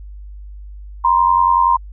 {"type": "tone pair together", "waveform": "sine", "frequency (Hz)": [948.4, 1039], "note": ["A#5", "C6"], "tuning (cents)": [30, -12], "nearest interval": "major second", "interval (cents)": 158, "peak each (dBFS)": -13, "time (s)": [1.04, 1.77], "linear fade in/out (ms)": 10, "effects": ["added 50 Hz sine -31 dBFS peak until 1.92 s"]}